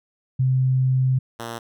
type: tone pair in turn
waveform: sine / 5% pulse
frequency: 130 / 116.25 Hz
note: C3 / A#2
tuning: -11 / -4 cents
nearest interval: major second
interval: 193 cents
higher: first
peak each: -16 / -19 dBFS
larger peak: first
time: 0.39-1.19 / 1.39-1.59 s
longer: first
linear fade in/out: 10 ms
effects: none